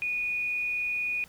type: tone with frequency modulation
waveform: sine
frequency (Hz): 2459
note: D#7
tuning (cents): -21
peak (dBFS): -27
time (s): 0.02-1.24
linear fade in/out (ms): 0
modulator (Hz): 152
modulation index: 0.21
effects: pink hiss -55 dBFS RMS until 1.28 s